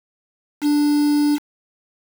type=tone with quantisation; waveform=triangle; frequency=293.7 Hz; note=D4; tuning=in tune; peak=-12 dBFS; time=0.61-1.39 s; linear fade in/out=50 ms; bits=5; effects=none